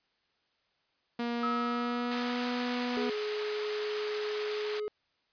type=tone with pitch glide; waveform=sawtooth; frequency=237.1 to 245.3 Hz; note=A#3 to B3; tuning=+30 to -12 cents; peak=-27 dBFS; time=1.19-3.1 s; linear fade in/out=5 ms; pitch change=+58 cents; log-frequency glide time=1.41-2.48 s
type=tone with exponential decay; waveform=sine; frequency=1289 Hz; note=E6; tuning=39 cents flat; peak=-29 dBFS; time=1.43-3.6 s; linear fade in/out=2 ms; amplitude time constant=470 ms
type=high-pass noise; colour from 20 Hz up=pink; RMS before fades=-39 dBFS; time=2.11-4.8 s; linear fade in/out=5 ms; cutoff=1200 Hz; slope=12 dB/octave
type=tone; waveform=triangle; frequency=421.9 Hz; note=G#4; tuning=27 cents sharp; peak=-30 dBFS; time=2.97-4.88 s; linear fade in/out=0 ms
effects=white hiss -74 dBFS RMS until 5.32 s + resampled to 11025 Hz